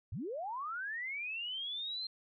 sine linear sweep, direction up, 70.2 to 4186 Hz, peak -37 dBFS, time 0.12-2.07 s, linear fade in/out 5 ms, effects none

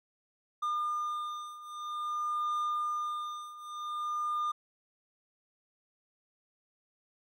triangle beating tone pair, 1208 / 1208.51 Hz, D6 / D6, +48 / +49 cents, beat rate 0.51 Hz, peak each -35 / -32 dBFS, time 0.62-4.52 s, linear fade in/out 10 ms, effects none

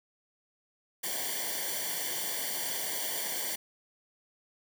white noise with comb filter, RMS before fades -34 dBFS, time 1.03-3.56 s, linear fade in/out 10 ms, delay 0.77 ms, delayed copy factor -1, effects none

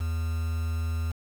triangle tone with quantisation, 81.4 Hz, E2, 21 cents flat, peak -24 dBFS, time 0-1.12 s, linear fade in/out 10 ms, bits 7, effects none

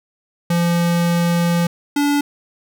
square tone pair in turn, 171.6 / 288.1 Hz, F3 / D4, -30 / -33 cents, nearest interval major sixth, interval 897 cents, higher second, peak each -15 dBFS, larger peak neither, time 0.5-1.67 / 1.96-2.21 s, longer first, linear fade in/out 5 ms, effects none

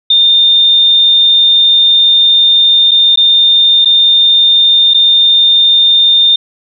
sine tone with dropouts, 3623 Hz, A7, 50 cents sharp, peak -4 dBFS, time 0.1-6.36 s, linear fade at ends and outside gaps 5 ms, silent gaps 2.911-2.915 / 3.159-3.173 / 3.848-3.856 / 4.937-4.944 s, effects none

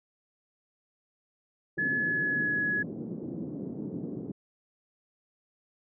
white band-pass noise, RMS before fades -37 dBFS, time 1.77-4.32 s, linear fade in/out 5 ms, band 140 to 340 Hz, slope 24 dB/octave
sine tone with pitch glide, 1707 to 1685.4 Hz, G#6 to G#6, +47 to +25 cents, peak -26 dBFS, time 1.78-2.83 s, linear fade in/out 10 ms, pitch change -22 cents, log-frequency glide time 1.96-2.59 s
effects none

